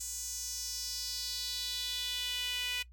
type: tone with high-pass filter sweep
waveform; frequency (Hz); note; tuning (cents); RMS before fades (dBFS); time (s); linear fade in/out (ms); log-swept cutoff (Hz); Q
sawtooth; 493.9; B4; 0; -37; 0-2.83; 10; 7100 to 2600; 3.5
effects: noise-tail reverb RT60 0.1 s tail -20 dB re dry + added 60 Hz sine -52 dBFS peak until 2.92 s